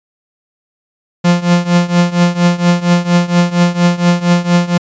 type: tone with tremolo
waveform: 45% pulse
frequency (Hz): 174.61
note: F3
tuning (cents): 0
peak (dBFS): -5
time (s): 1.24-4.78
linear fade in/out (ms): 10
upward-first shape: triangle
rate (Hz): 4.3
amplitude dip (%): 90
effects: resampled to 16000 Hz